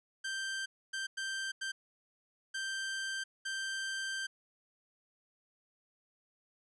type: tone bursts at uneven times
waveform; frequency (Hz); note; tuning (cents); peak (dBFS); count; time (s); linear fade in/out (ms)
sawtooth; 1568; G6; 0; -32; 6; 0.24-0.66 / 0.93-1.07 / 1.17-1.52 / 1.61-1.72 / 2.54-3.24 / 3.45-4.27; 10
effects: resampled to 22050 Hz